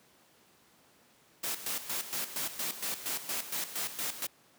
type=noise with tremolo; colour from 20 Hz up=white; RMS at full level=-34 dBFS; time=1.43-4.27 s; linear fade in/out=10 ms; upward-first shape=square; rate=4.3 Hz; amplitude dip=70%; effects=pink hiss -63 dBFS RMS until 4.58 s + high-pass 150 Hz 12 dB/octave